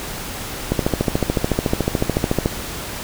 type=click train; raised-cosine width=2 ms; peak=-3 dBFS; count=25; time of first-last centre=0.72-2.459 s; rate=13.8 Hz; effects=pink hiss -29 dBFS RMS until 3.03 s